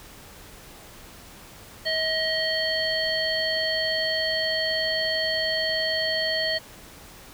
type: harmonic tone with a mistuned harmonic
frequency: 630 Hz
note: D#5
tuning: 21 cents sharp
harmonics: 1 / 3 / 5 / 7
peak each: -28 / -28 / -31 / -27 dBFS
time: 1.85-6.59 s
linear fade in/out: 20 ms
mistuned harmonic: 1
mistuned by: +25 cents
effects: pink hiss -46 dBFS RMS until 7.33 s

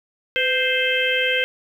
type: harmonic tone with a mistuned harmonic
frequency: 523.3 Hz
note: C5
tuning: in tune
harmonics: 1 / 3 / 4 / 5 / 6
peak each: -24 / -24 / -24 / -24 / -24 dBFS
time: 0.36-1.44 s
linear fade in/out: 0 ms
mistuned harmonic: 1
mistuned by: -54 cents
effects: 8-bit

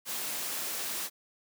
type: high-pass noise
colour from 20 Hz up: white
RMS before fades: -35 dBFS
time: 0.05-1.1 s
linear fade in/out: 50 ms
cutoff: 190 Hz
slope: 12 dB/octave
effects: none

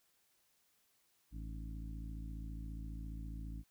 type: harmonic tone with a mistuned harmonic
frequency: 54.7 Hz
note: A1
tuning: 9 cents flat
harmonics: 1 / 2 / 3 / 4 / 5 / 6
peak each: -43 / -52 / -52 / -57 / -55 / -60 dBFS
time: 1.31-3.64 s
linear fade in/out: 50 ms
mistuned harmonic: 6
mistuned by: -96 cents
effects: white hiss -75 dBFS RMS until 3.7 s

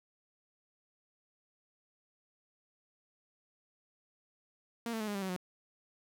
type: tone with pitch steps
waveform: sawtooth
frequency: 232.8 / 223.3 / 214.2 / 205.5 / 197.12 / 189.09 / 181.39 Hz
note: A#3 / A3 / A3 / G#3 / G3 / F#3 / F#3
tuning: -2 / +26 / -46 / -18 / +10 / +38 / -34 cents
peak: -31 dBFS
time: 4.86-5.364 s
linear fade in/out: 2 ms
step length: 72 ms
effects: none

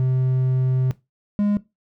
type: tone pair in turn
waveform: triangle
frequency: 129.3 / 205.6 Hz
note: C3 / G#3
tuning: -20 / -17 cents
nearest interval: minor sixth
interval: 803 cents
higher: second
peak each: -15 dBFS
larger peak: neither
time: 0-0.91 / 1.39-1.57 s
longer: first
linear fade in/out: 0 ms
effects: noise-tail reverb RT60 0.2 s tail -17 dB re dry

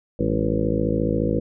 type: harmonic tone with a mistuned harmonic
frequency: 54.4 Hz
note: A1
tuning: 19 cents flat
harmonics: 1 / 2 / 3 / 4 / 5 / 6 / 7 / 8 / 9 / 10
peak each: -29 / -28 / -28 / -27 / -28 / -27 / -32 / -32 / -26 / -32 dBFS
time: 0.19-1.4 s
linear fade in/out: 5 ms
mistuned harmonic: 4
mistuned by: -80 cents
effects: none

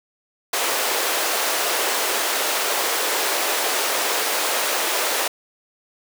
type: high-pass noise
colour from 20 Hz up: pink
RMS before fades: -22 dBFS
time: 0.53-5.28 s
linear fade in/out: 5 ms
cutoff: 420 Hz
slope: 24 dB/octave
effects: none

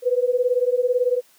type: beating tone pair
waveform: sine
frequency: 487.2 / 505.2 Hz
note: B4 / B4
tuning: -24 / +39 cents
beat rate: 18 Hz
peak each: -20 dBFS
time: 0.02-1.22 s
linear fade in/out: 50 ms
effects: white hiss -56 dBFS RMS until 1.38 s + high-pass 200 Hz 12 dB/octave

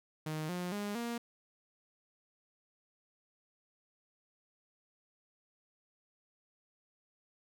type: tone with pitch steps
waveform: sawtooth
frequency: 155.4 / 178.51 / 205.1 / 235.5 Hz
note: D#3 / F3 / G#3 / A#3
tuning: -2 / +38 / -21 / +18 cents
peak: -32 dBFS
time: 0.26-1.18 s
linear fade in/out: 5 ms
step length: 230 ms
effects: none

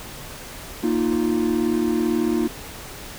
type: chord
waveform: triangle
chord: Bb suspended fourth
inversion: none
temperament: equal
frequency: 233.1 / 311.1 / 349.2 Hz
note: Bb3 / Eb4 / F4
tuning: 0 / 0 / 0 cents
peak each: -21 dBFS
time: 0.83-2.48 s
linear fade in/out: 10 ms
effects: pink hiss -37 dBFS RMS until 3.18 s

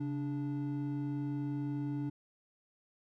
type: tone pair together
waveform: triangle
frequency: 137.2 / 291.5 Hz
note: C#3 / D4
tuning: -17 / -13 cents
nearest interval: octave + minor second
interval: 1304 cents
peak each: -35 / -34 dBFS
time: 0-2.1 s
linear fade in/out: 10 ms
effects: none

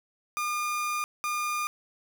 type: tone pair in turn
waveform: 30% pulse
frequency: 1211 / 1211 Hz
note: D#6 / D#6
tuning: -47 / -47 cents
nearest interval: unison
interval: 0 cents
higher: neither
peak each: -25 dBFS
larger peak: neither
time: 0.37-1.04 / 1.24-1.67 s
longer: first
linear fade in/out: 0 ms
effects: none

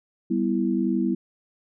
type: chord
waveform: sine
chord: E minor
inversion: first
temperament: equal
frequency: 196 / 246.9 / 329.6 Hz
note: G3 / B3 / E4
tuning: 0 / 0 / 0 cents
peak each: -25 dBFS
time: 0.3-1.15 s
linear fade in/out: 10 ms
effects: none

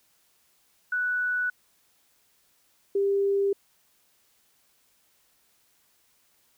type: tone pair in turn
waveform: sine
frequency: 1480 / 397.2 Hz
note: F#6 / G4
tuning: 0 / +23 cents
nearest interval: octave + major seventh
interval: 2277 cents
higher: first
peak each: -24 / -21 dBFS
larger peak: second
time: 0.92-1.5 / 2.95-3.53 s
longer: neither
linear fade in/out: 5 ms
effects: white hiss -66 dBFS RMS until 6.57 s

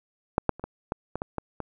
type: clicks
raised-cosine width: 1 ms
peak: -6 / -6 / -28 / -18 / -13 / -16 / -16 / -15 / -18 dBFS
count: 9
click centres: 0.381 / 0.493 / 0.596 / 0.64 / 0.921 / 1.156 / 1.219 / 1.383 / 1.603 s
effects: none

